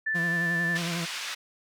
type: tone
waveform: sine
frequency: 1760 Hz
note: A6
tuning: in tune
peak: -25 dBFS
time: 0.06-0.78 s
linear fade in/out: 10 ms
type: tone with vibrato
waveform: 40% pulse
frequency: 170 Hz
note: F3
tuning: 46 cents flat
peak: -29 dBFS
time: 0.14-1.06 s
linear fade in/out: 20 ms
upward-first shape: sine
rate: 11 Hz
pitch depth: 43 cents each way
type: band-pass noise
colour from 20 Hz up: pink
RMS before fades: -35 dBFS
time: 0.75-1.35 s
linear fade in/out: 10 ms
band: 1800 to 5500 Hz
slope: 12 dB/octave
effects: none